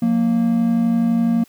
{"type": "tone pair together", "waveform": "triangle", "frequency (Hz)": [180.05, 232], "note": ["F#3", "A#3"], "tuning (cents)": [-47, -8], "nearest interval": "major third", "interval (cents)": 439, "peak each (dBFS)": [-20, -13], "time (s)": [0.02, 1.44], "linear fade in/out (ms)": 5, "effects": ["white hiss -53 dBFS RMS until 1.48 s"]}